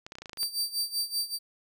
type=clicks; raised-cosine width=0.2 ms; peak=-24 dBFS; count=10; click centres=0.065 / 0.121 / 0.154 / 0.185 / 0.22 / 0.258 / 0.295 / 0.332 / 0.373 / 0.431 s
type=tone with tremolo; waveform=sawtooth; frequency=4655 Hz; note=D8; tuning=16 cents flat; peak=-23 dBFS; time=0.37-1.39 s; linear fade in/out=50 ms; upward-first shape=sine; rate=5.2 Hz; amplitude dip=85%
effects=none